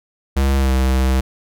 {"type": "tone with pitch glide", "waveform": "square", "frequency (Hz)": [67.8, 65.3], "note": ["C#2", "C2"], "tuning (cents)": [-38, -3], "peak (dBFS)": -14, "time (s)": [0.36, 1.21], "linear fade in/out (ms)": 10, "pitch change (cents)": -65, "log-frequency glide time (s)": [0.57, 0.72], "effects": []}